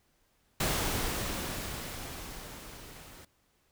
pink noise with level ramp, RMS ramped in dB -29 to -51 dBFS, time 0.6-3.25 s, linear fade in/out 5 ms, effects pink hiss -71 dBFS RMS until 3.71 s

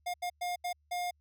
square tone bursts at uneven times, 711 Hz, F5, 31 cents sharp, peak -33 dBFS, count 5, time 0.06-0.14 / 0.22-0.3 / 0.41-0.56 / 0.64-0.73 / 0.91-1.11 s, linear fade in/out 10 ms, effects added 74 Hz sine -68 dBFS peak until 1.2 s

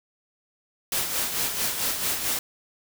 white noise with tremolo, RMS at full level -25 dBFS, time 0.92-2.39 s, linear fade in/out 2 ms, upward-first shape sine, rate 4.5 Hz, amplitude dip 50%, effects none

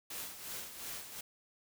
white noise with tremolo, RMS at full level -42 dBFS, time 0.1-1.21 s, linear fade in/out 5 ms, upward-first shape sine, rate 2.8 Hz, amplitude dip 60%, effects none

